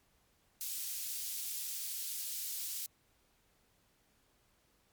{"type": "high-pass noise", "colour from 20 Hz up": "white", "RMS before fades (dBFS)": -40, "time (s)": [0.61, 2.86], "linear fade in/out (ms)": 0, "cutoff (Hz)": 4100, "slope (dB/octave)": 12, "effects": ["pink hiss -72 dBFS RMS until 4.92 s", "MP3 96 kbps"]}